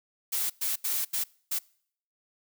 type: noise bursts at uneven times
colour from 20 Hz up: blue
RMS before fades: -29 dBFS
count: 5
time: 0.32-0.5 / 0.61-0.76 / 0.84-1.05 / 1.13-1.24 / 1.51-1.59 s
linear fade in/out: 10 ms
effects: noise-tail reverb RT60 0.6 s tail -25 dB re dry